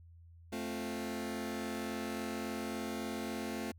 sawtooth chord, F major, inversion first, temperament just, 218.3 / 261.9 / 349.2 Hz, A3 / C4 / F4, -13 / +2 / 0 cents, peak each -36 / -38 / -39 dBFS, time 0.52-3.72 s, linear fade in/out 10 ms, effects added 84 Hz sine -54 dBFS peak until 3.78 s

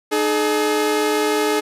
sawtooth tone pair together, 305 / 424.7 Hz, D#4 / G#4, -34 / +39 cents, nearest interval tritone, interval 573 cents, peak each -18 / -14 dBFS, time 0.11-1.61 s, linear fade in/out 20 ms, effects resampled to 32000 Hz

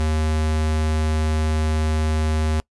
square tone, 77.9 Hz, D#2, 3 cents sharp, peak -19 dBFS, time 0-2.6 s, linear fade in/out 0 ms, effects noise-tail reverb RT60 0.1 s tail -24 dB re dry + resampled to 24000 Hz

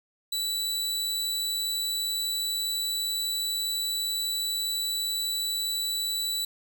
sawtooth tone, 3951 Hz, B7, in tune, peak -24 dBFS, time 0.32-6.45 s, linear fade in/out 5 ms, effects none

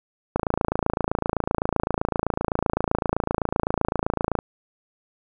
click train, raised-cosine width 1 ms, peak -7 dBFS, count 113, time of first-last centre 0.36-4.389 s, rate 27.8 Hz, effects none

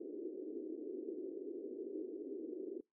pink band-pass noise, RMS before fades -45 dBFS, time 0-2.81 s, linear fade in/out 10 ms, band 310 to 410 Hz, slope 48 dB/octave, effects noise-tail reverb RT60 0.2 s tail -24 dB re dry

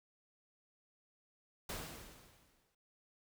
pink noise with exponential decay, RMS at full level -41 dBFS, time 1.69-2.75 s, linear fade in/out 5 ms, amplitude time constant 230 ms, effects none

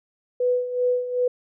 sine tone with tremolo, 495.7 Hz, B4, 6 cents sharp, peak -17 dBFS, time 0.4-1.28 s, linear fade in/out 5 ms, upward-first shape sine, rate 2.6 Hz, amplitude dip 70%, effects none

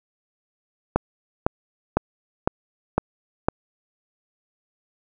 click train, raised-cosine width 1 ms, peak -3 dBFS, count 6, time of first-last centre 0.96-3.485 s, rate 1.98 Hz, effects none

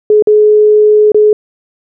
sine tone with dropouts, 423.7 Hz, G#4, 35 cents sharp, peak -3 dBFS, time 0.1-1.33 s, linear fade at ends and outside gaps 2 ms, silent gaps 0.224-0.272 / 1.119-1.145 s, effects none

